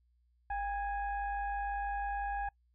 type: tone with frequency modulation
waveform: sine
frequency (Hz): 805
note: G5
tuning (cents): +46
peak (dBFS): -33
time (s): 0.5-2.49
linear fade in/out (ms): 5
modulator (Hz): 854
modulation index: 0.76
effects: noise-tail reverb RT60 0.1 s tail -25 dB re dry + added 60 Hz sine -68 dBFS peak until 2.74 s